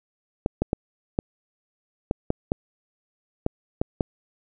clicks, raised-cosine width 2 ms, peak -8 dBFS, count 10, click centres 0.461 / 0.62 / 0.731 / 1.189 / 2.111 / 2.304 / 2.519 / 3.464 / 3.815 / 4.008 s, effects none

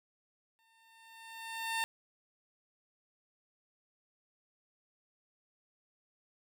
15% pulse tone with exponential growth, 904 Hz, A5, 47 cents sharp, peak -24 dBFS, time 0.59-1.84 s, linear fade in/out 0 ms, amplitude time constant 270 ms, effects none

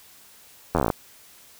slowing click train, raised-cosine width 1 ms, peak -7 dBFS, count 11, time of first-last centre 0.75-0.902 s, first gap 11 ms, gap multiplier 1.07, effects white hiss -51 dBFS RMS until 1.59 s

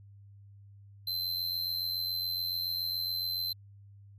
square tone with amplitude modulation, 4094 Hz, C8, 38 cents flat, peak -29 dBFS, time 1.07-3.53 s, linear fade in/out 5 ms, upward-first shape sine, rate 87.1 Hz, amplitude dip 60%, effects added 100 Hz sine -51 dBFS peak until 4.18 s

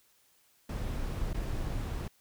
brown noise with dropouts, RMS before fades -34 dBFS, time 0.69-2.08 s, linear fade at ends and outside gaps 5 ms, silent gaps 1.332-1.342 s, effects white hiss -67 dBFS RMS until 2.2 s

